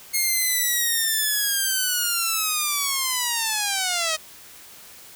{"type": "linear sweep", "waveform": "5% pulse", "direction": "down", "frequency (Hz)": [2155, 622.3], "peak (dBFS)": -10, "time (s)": [0.13, 4.17], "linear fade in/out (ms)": 20, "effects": ["white hiss -45 dBFS RMS until 5.15 s"]}